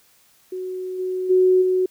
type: tone with level steps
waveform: sine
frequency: 370 Hz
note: F#4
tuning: in tune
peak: -26 / -22 / -12 / -16 dBFS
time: 0.52-1.86 s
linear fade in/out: 5 ms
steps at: 0.98 / 1.29 / 1.61 s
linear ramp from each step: 20 ms
effects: white hiss -57 dBFS RMS until 1.9 s